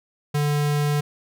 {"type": "tone", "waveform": "square", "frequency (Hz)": 146.83, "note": "D3", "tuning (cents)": 0, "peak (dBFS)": -20, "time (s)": [0.34, 1.01], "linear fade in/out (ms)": 10, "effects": []}